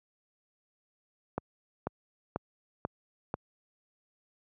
click train, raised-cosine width 1 ms, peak -17 dBFS, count 5, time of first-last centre 1.38-3.341 s, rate 2.04 Hz, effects high-pass 80 Hz 12 dB/octave

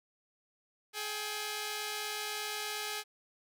5% pulse tone pair together, 423 / 797.6 Hz, G#4 / G5, +32 / +30 cents, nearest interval major seventh, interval 1098 cents, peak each -26 / -29 dBFS, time 0.93-3.04 s, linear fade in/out 50 ms, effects none

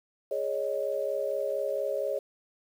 sine chord, Ab suspended fourth, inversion none, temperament equal with one note detuned, 415.3 / 554.4 / 618.7 Hz, Ab4 / Db5 / Eb5, 0 / 0 / -10 cents, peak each -34 / -30 / -33 dBFS, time 0.31-2.19 s, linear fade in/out 5 ms, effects 9-bit

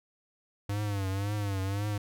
square tone with vibrato, 100 Hz, G2, 35 cents sharp, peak -30 dBFS, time 0.69-1.98 s, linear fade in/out 5 ms, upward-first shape triangle, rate 1.9 Hz, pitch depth 100 cents each way, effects none

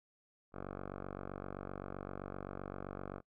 5% pulse tone with low-pass filter, 47.72 Hz, G1, 46 cents flat, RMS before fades -45 dBFS, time 0.52-3.22 s, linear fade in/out 50 ms, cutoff 1100 Hz, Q 2.7, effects noise-tail reverb RT60 0.1 s tail -24 dB re dry

